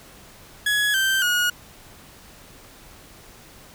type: tone with pitch steps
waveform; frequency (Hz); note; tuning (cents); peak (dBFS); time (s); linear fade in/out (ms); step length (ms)
30% pulse; 1681 / 1559.4 / 1446.6; G#6 / G6 / F#6; +20 / -10 / -39; -16; 0.66-1.5; 5; 280
effects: pink hiss -47 dBFS RMS until 3.74 s